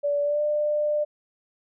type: tone with pitch glide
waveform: sine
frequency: 577 to 597 Hz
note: D5 to D5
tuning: -31 to +28 cents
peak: -21 dBFS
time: 0.03-1.05 s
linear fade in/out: 20 ms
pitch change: +59 cents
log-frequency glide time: 0.22-0.42 s
effects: none